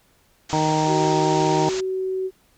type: low-pass noise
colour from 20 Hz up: white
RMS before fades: -33 dBFS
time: 0.49-1.81 s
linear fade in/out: 10 ms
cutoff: 7300 Hz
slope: 96 dB/octave
type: harmonic tone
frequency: 155.56 Hz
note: D#3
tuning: in tune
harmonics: 1 / 2 / 3 / 4 / 5 / 6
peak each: -24 / -24 / -28 / -28 / -25 / -23 dBFS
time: 0.53-1.69 s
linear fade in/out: 0 ms
type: tone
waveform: sine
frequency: 376.7 Hz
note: F#4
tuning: 31 cents sharp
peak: -22 dBFS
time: 0.86-2.31 s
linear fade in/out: 50 ms
effects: pink hiss -60 dBFS RMS until 2.57 s